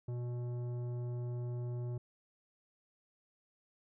sine tone with tanh clipping, 121.7 Hz, B2, 25 cents flat, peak -38 dBFS, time 0.08-1.98 s, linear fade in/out 5 ms, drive 12 dB, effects none

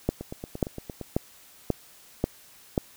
two click trains, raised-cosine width 2 ms, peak -9 / -21 dBFS, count 6 / 8, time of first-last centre 0.09-2.778 / 0.21-1.013 s, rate 1.86 / 8.72 Hz, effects white hiss -53 dBFS RMS until 2.96 s

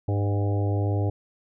harmonic tone with a mistuned harmonic, 101.3 Hz, G#2, 43 cents flat, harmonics 1 / 3 / 4 / 5 / 6 / 7 / 8, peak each -22 / -32 / -34 / -36 / -38 / -39 / -40 dBFS, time 0.08-1.1 s, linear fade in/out 5 ms, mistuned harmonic 7, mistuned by +37 cents, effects none

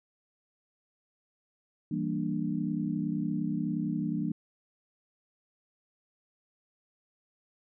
sine chord, E half-diminished seventh, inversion none, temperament equal with one note detuned, 164.81 / 196 / 233.1 / 295 Hz, E3 / G3 / Bb3 / D4, 0 / 0 / 0 / +8 cents, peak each -34 dBFS, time 1.91-4.32 s, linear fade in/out 5 ms, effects none

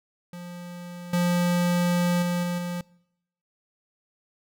square tone with level steps, 175.7 Hz, F3, 11 cents sharp, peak -37 / -21 / -24 / -26 / -29 dBFS, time 0.33-2.81 s, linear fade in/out 2 ms, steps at 1.13 / 2.22 / 2.43 / 2.58 s, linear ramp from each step 5 ms, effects noise-tail reverb RT60 0.8 s tail -24 dB re dry

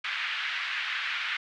pink band-pass noise, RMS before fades -32 dBFS, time 0.04-1.37 s, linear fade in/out 5 ms, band 1500 to 3200 Hz, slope 24 dB/octave, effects none

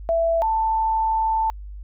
sine tone pair in turn, 664 / 886.3 Hz, E5 / A5, +12 / +12 cents, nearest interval perfect fourth, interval 500 cents, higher second, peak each -17 / -18 dBFS, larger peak first, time 0.09-0.42 / 0.42-1.5 s, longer second, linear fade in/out 0 ms, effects added 50 Hz sine -33 dBFS peak until 1.83 s

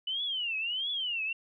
sine tone with vibrato, 2960 Hz, F#7, in tune, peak -30 dBFS, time 0.07-1.33 s, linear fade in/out 5 ms, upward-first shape triangle, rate 1.5 Hz, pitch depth 270 cents each way, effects none

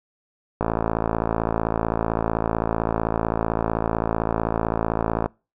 click train, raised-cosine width 1 ms, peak -7 dBFS, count 260, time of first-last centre 0.61-5.26 s, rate 55.7 Hz, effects noise-tail reverb RT60 0.3 s tail -25 dB re dry

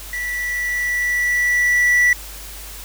triangle tone with level ramp, 1958 Hz, B6, 15 cents flat, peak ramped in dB -21 to -9 dBFS, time 0.13-2.13 s, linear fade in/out 2 ms, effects added 50 Hz sine -36 dBFS peak until 2.84 s + white hiss -36 dBFS RMS until 2.84 s

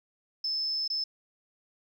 sine tone with dropouts, 5250 Hz, E8, 8 cents flat, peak -27 dBFS, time 0.44-1.04 s, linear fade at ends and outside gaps 5 ms, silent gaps 0.878-0.9 s, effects tanh soft clip ceiling -23 dBFS + 11-bit

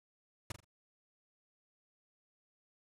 pink noise with echo, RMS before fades -39 dBFS, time 0.5-0.52 s, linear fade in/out 5 ms, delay 42 ms, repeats 3, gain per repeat -10 dB, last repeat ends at 0.646 s, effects low-pass 10000 Hz 12 dB/octave

